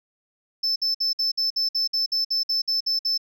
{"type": "tone bursts", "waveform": "sine", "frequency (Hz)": 5274, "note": "E8", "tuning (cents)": 0, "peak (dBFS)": -18, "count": 14, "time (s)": [0.63, 3.178], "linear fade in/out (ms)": 10, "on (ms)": 130, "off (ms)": 56, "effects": ["tanh soft clip ceiling -19 dBFS"]}